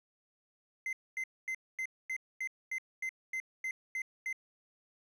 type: tone bursts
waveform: triangle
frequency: 2068 Hz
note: C7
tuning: 21 cents flat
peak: -32 dBFS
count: 12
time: 0.86-4.328 s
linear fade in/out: 2 ms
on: 69 ms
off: 240 ms
effects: none